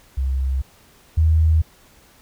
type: tone pair in turn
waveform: sine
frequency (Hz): 66.3 / 79.6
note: C2 / D#2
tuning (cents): +23 / +40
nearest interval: minor third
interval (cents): 317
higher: second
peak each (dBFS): -18 / -12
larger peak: second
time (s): 0.17-0.62 / 1.17-1.62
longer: neither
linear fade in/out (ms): 10
effects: pink hiss -52 dBFS RMS until 2.21 s